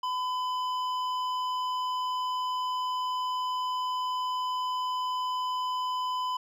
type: tone with hard clipping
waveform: triangle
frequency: 1007 Hz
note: B5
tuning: 33 cents sharp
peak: -30 dBFS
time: 0.03-6.37 s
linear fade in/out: 5 ms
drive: 13 dB
effects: none